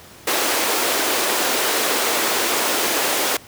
pink high-pass noise, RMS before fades -20 dBFS, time 0.27-3.37 s, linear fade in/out 5 ms, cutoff 320 Hz, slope 24 dB/octave, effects pink hiss -43 dBFS RMS until 3.47 s + high-pass 80 Hz 12 dB/octave

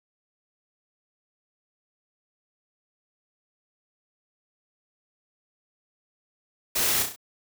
white noise with echo, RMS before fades -25 dBFS, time 6.75-7.03 s, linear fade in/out 10 ms, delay 33 ms, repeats 4, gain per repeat -5 dB, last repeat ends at 7.162 s, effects none

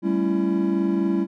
triangle chord, A dominant seventh, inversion third, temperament equal with one note detuned, 196 / 220 / 277.2 / 334.8 Hz, G3 / A3 / C#4 / E4, 0 / 0 / 0 / +27 cents, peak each -21 / -27 / -25 / -21 dBFS, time 0.02-1.27 s, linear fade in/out 50 ms, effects none

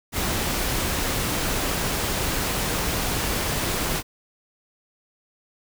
pink noise, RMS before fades -25 dBFS, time 0.12-4.03 s, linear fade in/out 50 ms, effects none

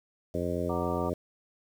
harmonic tone, 87.31 Hz, F2, in tune, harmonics 1 / 2 / 3 / 4 / 5 / 6 / 7, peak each -36 / -36 / -36 / -36 / -36 / -36 / -36 dBFS, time 0.34-1.14 s, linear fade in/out 5 ms
sine chord, Gb augmented, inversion none, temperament equal, 740 / 932.3 / 1174.7 Hz, Gb5 / Bb5 / D6, 0 / 0 / 0 cents, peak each -38 dBFS, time 0.69-1.1 s, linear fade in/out 10 ms
effects 9-bit

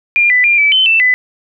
sine tone with pitch steps, 2402 / 1992 / 2396 / 2305 / 3062 / 2661 / 2003 Hz, D7 / B6 / D7 / D7 / G7 / E7 / B6, +38 / +14 / +34 / -33 / -41 / +16 / +24 cents, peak -7 dBFS, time 0.16-1.14 s, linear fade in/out 0 ms, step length 140 ms, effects none

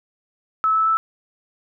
sine tone with pitch steps, 1300 / 1308.3 / 1316.6 Hz, E6 / E6 / E6, -24 / -13 / -3 cents, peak -15 dBFS, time 0.64-0.97 s, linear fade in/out 0 ms, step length 110 ms, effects none

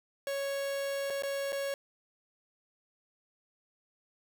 45% pulse tone with dropouts, 554.4 Hz, C#5, in tune, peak -32 dBFS, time 0.27-1.74 s, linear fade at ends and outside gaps 1 ms, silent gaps 1.101-1.104 / 1.223-1.234 / 1.522-1.528 s, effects none

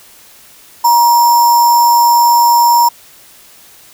sine tone with sample-and-hold, 949 Hz, A#5, 31 cents sharp, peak -5 dBFS, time 0.84-2.89 s, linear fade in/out 10 ms, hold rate 6300 Hz, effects white hiss -41 dBFS RMS until 3.93 s

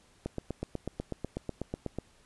click train, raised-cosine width 2 ms, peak -20 dBFS, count 15, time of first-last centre 0.26-1.986 s, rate 8.11 Hz, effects pink hiss -63 dBFS RMS until 2.25 s + resampled to 24000 Hz

